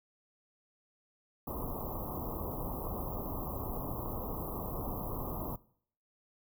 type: band-stop noise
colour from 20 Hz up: pink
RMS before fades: -38 dBFS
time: 1.47-5.56 s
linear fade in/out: 5 ms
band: 1200 to 12000 Hz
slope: 96 dB/octave
effects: noise-tail reverb RT60 0.6 s tail -21 dB re dry